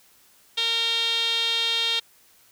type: tone with band-pass filter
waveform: sawtooth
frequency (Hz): 460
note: A#4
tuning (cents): -23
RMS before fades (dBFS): -24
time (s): 0.57-2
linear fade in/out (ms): 10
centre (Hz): 3500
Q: 7.3
effects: white hiss -57 dBFS RMS until 2.51 s